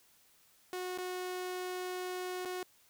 sawtooth tone with dropouts, 365 Hz, F#4, 24 cents flat, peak -33 dBFS, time 0.73-2.63 s, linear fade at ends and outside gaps 1 ms, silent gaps 0.976-0.985 / 2.45-2.455 s, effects white hiss -66 dBFS RMS until 2.89 s

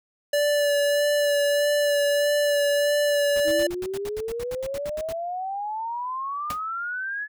square tone with vibrato, 580 Hz, D5, 22 cents flat, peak -20 dBFS, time 0.33-3.67 s, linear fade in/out 5 ms, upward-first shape sine, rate 1.6 Hz, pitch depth 17 cents each way
pink noise bursts, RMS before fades -38 dBFS, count 16, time 3.36-5.126 s, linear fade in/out 2 ms, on 41 ms, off 74 ms
sine exponential sweep, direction up, 310 to 1721 Hz, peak -27 dBFS, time 3.44-7.28 s, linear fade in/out 50 ms
pink noise with exponential decay, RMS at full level -28 dBFS, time 6.5-6.6 s, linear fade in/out 2 ms, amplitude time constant 21 ms
effects none

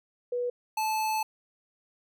sine / square tone pair in turn, 488.5 / 870.4 Hz, B4 / A5, -19 / -19 cents, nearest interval minor seventh, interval 1000 cents, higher second, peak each -27 dBFS, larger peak neither, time 0.32-0.5 / 0.77-1.23 s, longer second, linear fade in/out 5 ms, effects none

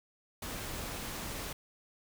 pink noise, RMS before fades -40 dBFS, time 0.42-1.53 s, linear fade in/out 5 ms, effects none

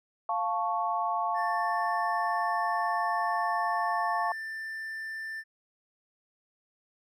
sine chord, F augmented, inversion none, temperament equal, 698.5 / 880 / 1108.7 Hz, F5 / A5 / C#6, 0 / 0 / 0 cents, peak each -31 dBFS, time 0.29-4.32 s, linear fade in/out 2 ms
triangle tone, 1778 Hz, A6, 18 cents sharp, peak -33 dBFS, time 1.34-5.44 s, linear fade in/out 50 ms
effects none

